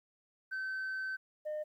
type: tone pair in turn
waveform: sine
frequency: 1537 / 608.5 Hz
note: G6 / D#5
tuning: -35 / -39 cents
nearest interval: octave + major third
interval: 1604 cents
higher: first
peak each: -33 / -33 dBFS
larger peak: neither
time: 0.51-1.17 / 1.45-1.64 s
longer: first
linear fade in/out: 20 ms
effects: tanh soft clip ceiling -34 dBFS + 12-bit